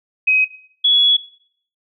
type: tone pair in turn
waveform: sine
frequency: 2529 / 3376 Hz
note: D#7 / G#7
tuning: +28 / +28 cents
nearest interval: perfect fourth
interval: 500 cents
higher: second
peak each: -10 dBFS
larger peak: neither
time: 0.27-0.45 / 0.84-1.17 s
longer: second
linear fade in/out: 10 ms
effects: noise-tail reverb RT60 0.6 s tail -17 dB re dry